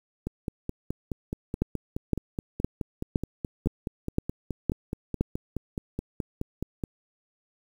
two click trains, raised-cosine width 3 ms, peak -17 / -10 dBFS, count 32 / 8, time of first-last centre 0.27-6.838 / 1.62-5.21 s, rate 4.72 / 1.95 Hz, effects 8-bit

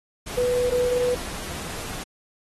sine tone in noise, 493.9 Hz, B4, in tune, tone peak -19 dBFS, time 0.37-1.15 s, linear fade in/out 10 ms, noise pink, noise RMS -34 dBFS, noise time 0.26-2.04 s, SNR +12 dB, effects AAC 32 kbps

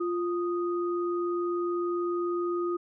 sine tone pair together, 349 / 1242 Hz, F4 / D#6, -1 / -3 cents, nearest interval octave + minor seventh, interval 2198 cents, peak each -27 / -35 dBFS, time 0-2.77 s, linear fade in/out 10 ms, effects none

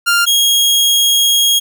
sawtooth tone pair in turn, 1396.9 / 3277 Hz, F6 / G#7, 0 / -24 cents, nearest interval octave + minor third, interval 1476 cents, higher second, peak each -6 dBFS, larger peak neither, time 0.06-0.26 / 0.26-1.6 s, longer second, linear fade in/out 20 ms, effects none

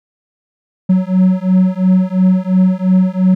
triangle beating tone pair, 184.3 / 187.2 Hz, F#3 / F#3, -7 / +20 cents, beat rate 2.9 Hz, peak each -10 dBFS, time 0.89-3.35 s, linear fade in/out 10 ms, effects none

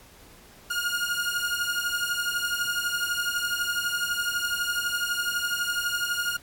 sawtooth beating tone pair, 1420 / 1432 Hz, F6 / F6, +28 / +43 cents, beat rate 12 Hz, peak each -25 dBFS, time 0.7-6.37 s, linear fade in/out 10 ms, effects pink hiss -52 dBFS RMS until 6.42 s + AAC 64 kbps

